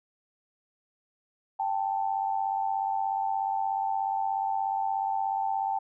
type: tone pair together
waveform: sine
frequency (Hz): 785 / 881.8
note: G5 / A5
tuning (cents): +2 / +4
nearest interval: major second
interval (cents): 202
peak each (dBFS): -28 / -30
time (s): 1.59-5.79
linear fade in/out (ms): 10
effects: none